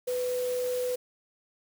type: tone in noise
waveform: sine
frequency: 498.6 Hz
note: B4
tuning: 16 cents sharp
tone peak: -27 dBFS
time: 0.07-0.96 s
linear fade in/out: 10 ms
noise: white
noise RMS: -42 dBFS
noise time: 0.07-0.96 s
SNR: +12 dB
effects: none